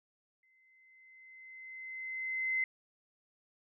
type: tone with exponential growth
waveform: sine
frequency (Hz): 2058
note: C7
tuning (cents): -29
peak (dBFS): -28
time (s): 0.43-2.64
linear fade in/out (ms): 2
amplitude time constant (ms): 480
effects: none